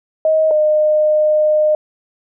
sine tone pair in turn, 630 / 611 Hz, D#5 / D#5, +21 / -32 cents, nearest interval minor second, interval 53 cents, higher first, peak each -10 dBFS, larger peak neither, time 0.25-0.51 / 0.51-1.75 s, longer second, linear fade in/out 2 ms, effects none

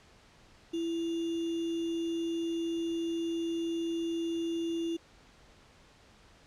sine tone with sample-and-hold, 333.3 Hz, E4, 19 cents sharp, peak -30 dBFS, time 0.73-4.97 s, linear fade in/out 10 ms, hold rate 3150 Hz, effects pink hiss -59 dBFS RMS until 6.46 s + low-pass 6000 Hz 12 dB/octave

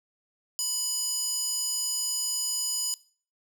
square tone with high-pass filter, 992 Hz, B5, 7 cents sharp, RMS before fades -29 dBFS, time 0.59-2.94 s, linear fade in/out 0 ms, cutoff 6200 Hz, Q 4.1, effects noise-tail reverb RT60 0.4 s tail -20 dB re dry

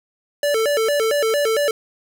square tone with vibrato, 508 Hz, B4, 49 cents sharp, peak -17 dBFS, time 0.43-1.71 s, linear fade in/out 2 ms, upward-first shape square, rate 4.4 Hz, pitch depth 230 cents each way, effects none

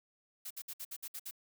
blue noise bursts, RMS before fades -43 dBFS, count 8, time 0.45-1.311 s, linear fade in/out 10 ms, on 56 ms, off 59 ms, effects none

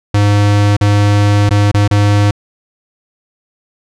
square tone with dropouts, 102.6 Hz, G#2, 21 cents flat, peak -8 dBFS, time 0.14-2.31 s, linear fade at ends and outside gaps 5 ms, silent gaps 0.767-0.81 / 1.493-1.508 / 1.715-1.743 / 1.878-1.91 s, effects low-pass 7000 Hz 12 dB/octave

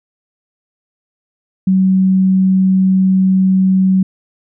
sine tone, 188.8 Hz, F#3, 35 cents sharp, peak -8 dBFS, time 1.67-4.03 s, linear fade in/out 5 ms, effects none

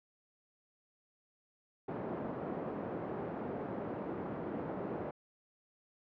white band-pass noise, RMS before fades -40 dBFS, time 1.88-5.11 s, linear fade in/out 5 ms, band 150 to 520 Hz, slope 12 dB/octave, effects low-pass 2000 Hz 12 dB/octave

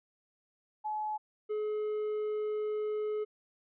sine / triangle tone pair in turn, 854 / 425 Hz, G#5 / G#4, +48 / +40 cents, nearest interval octave, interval 1208 cents, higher first, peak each -32 / -29 dBFS, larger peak second, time 0.84-1.18 / 1.49-3.25 s, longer second, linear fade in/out 20 ms, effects resampled to 8000 Hz

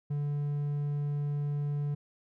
triangle tone, 145.3 Hz, D3, 18 cents flat, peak -27 dBFS, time 0.1-1.95 s, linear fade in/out 10 ms, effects none

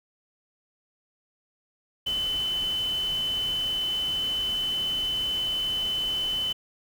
sine tone in noise, 3029 Hz, F#7, 40 cents sharp, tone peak -25 dBFS, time 2.06-6.53 s, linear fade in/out 10 ms, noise pink, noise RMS -41 dBFS, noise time 2.06-6.53 s, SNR +13 dB, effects none

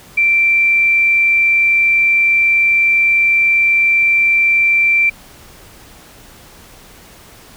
sine tone, 2349 Hz, D7, in tune, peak -9 dBFS, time 0.17-5.1 s, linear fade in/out 10 ms, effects pink hiss -41 dBFS RMS until 7.56 s

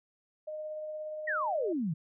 sine tone with tremolo, 615 Hz, D#5, 20 cents flat, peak -35 dBFS, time 0.47-1.73 s, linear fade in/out 10 ms, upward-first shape triangle, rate 17 Hz, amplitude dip 25%
sine exponential sweep, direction down, 1975.5 to 145.9 Hz, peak -29 dBFS, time 1.27-1.94 s, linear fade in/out 10 ms
effects none

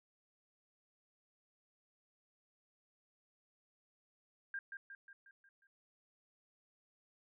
sine tone with echo, 1600 Hz, G6, 35 cents sharp, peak -39 dBFS, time 4.54-4.59 s, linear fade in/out 2 ms, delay 180 ms, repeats 6, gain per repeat -5 dB, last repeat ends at 5.67 s, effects none

